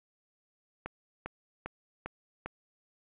click train, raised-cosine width 0.5 ms, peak -22 dBFS, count 5, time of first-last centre 0.86-2.46 s, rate 2.5 Hz, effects resampled to 8000 Hz + 9-bit

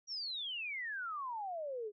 sine exponential sweep, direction down, 5760 to 401.8 Hz, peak -38 dBFS, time 0.07-1.92 s, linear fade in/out 50 ms, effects none

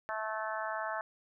harmonic tone, 217.9 Hz, A3, 17 cents flat, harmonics 3 / 4 / 5 / 6 / 7 / 8, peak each -39 / -40 / -41 / -42 / -42 / -43 dBFS, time 0.09-1.01 s, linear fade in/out 0 ms, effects none

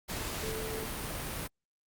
sine tone in noise, 440 Hz, A4, in tune, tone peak -38 dBFS, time 0.42-0.86 s, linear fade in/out 20 ms, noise pink, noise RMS -37 dBFS, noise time 0.08-1.48 s, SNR -4 dB, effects Opus 48 kbps

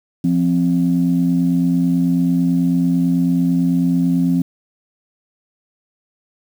sine tone pair together, 172.8 / 261.9 Hz, F3 / C4, -18 / +2 cents, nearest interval perfect fifth, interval 720 cents, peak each -15 dBFS, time 0.24-4.42 s, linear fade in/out 5 ms, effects tanh soft clip ceiling -6 dBFS + 7-bit

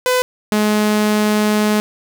sawtooth tone pair in turn, 503 / 211.5 Hz, B4 / G#3, +32 / +32 cents, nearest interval octave + minor third, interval 1500 cents, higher first, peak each -9 dBFS, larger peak neither, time 0.06-0.22 / 0.52-1.8 s, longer second, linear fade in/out 0 ms, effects none

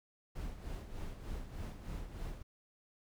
brown noise with tremolo, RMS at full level -41 dBFS, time 0.35-2.43 s, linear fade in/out 10 ms, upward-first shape sine, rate 3.3 Hz, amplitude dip 60%, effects none

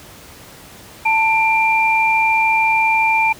sine tone pair together, 887 / 2375 Hz, A5 / D7, +14 / +19 cents, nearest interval octave + perfect fourth, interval 1705 cents, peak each -15 dBFS, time 1.05-3.33 s, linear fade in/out 10 ms, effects pink hiss -40 dBFS RMS until 3.39 s + high-pass 60 Hz 12 dB/octave

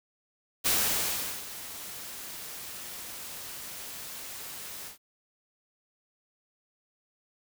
white noise with ADSR envelope, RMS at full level -25 dBFS, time 0.64-4.98 s, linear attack 25 ms, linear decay 760 ms, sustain -16 dB, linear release 120 ms, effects none

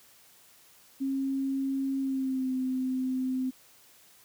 sine tone with pitch glide, 270 to 258.3 Hz, C#4 to C4, -45 to -22 cents, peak -27 dBFS, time 1-3.51 s, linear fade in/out 20 ms, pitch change -77 cents, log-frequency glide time 1.99-2.52 s, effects white hiss -58 dBFS RMS until 4.24 s + high-pass 60 Hz 12 dB/octave

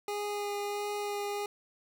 25% pulse tone with vibrato, 410.5 Hz, G#4, 20 cents flat, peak -29 dBFS, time 0.08-1.46 s, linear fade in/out 2 ms, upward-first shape sine, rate 1.5 Hz, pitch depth 11 cents each way, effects none

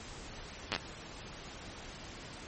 slowing click train, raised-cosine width 0.2 ms, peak -14 dBFS, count 5, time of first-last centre 0.72-0.762 s, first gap 9 ms, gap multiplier 1.11, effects pink hiss -47 dBFS RMS until 2.47 s + MP3 32 kbps

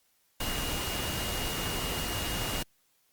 sine tone in noise, 2855 Hz, F7, 37 cents sharp, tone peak -39 dBFS, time 0.4-2.63 s, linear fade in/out 5 ms, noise pink, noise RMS -33 dBFS, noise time 0.4-2.63 s, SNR -9 dB, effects white hiss -70 dBFS RMS until 3.12 s + Opus 48 kbps

